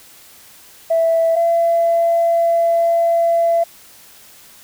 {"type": "tone pair in turn", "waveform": "sine", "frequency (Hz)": [659.3, 674.7], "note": ["E5", "E5"], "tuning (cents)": [0, 40], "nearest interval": "unison", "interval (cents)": 40, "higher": "second", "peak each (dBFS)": -11, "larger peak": "neither", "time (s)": [[0.9, 1.36], [1.36, 3.64]], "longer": "second", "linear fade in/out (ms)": 10, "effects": ["tanh soft clip ceiling -7 dBFS", "white hiss -44 dBFS RMS until 4.63 s"]}